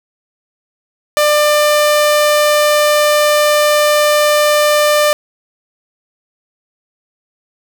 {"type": "tone", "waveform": "sawtooth", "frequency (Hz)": 596, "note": "D5", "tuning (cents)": 25, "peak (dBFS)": -5, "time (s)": [1.17, 5.13], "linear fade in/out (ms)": 0, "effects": ["7-bit"]}